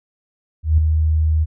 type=tone with ADSR envelope; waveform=sine; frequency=78.4 Hz; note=D#2; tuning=14 cents sharp; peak=-8 dBFS; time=0.63-1.46 s; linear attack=150 ms; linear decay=3 ms; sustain=-5 dB; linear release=32 ms; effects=none